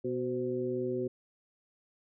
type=harmonic tone with a mistuned harmonic; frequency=124.4 Hz; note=B2; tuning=13 cents sharp; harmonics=1 / 2 / 3 / 4; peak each=-41 / -37 / -32 / -39 dBFS; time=0.04-1.08 s; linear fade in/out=10 ms; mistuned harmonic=4; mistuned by=+58 cents; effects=none